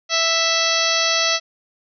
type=harmonic tone with a mistuned harmonic; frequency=659.3 Hz; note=E5; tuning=in tune; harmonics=1 / 2 / 3 / 4 / 5 / 6 / 7 / 8 / 9; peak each=-25 / -25 / -25 / -25 / -25 / -25 / -25 / -25 / -25 dBFS; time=0.09-1.4 s; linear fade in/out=50 ms; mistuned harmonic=7; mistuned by=-54 cents; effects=none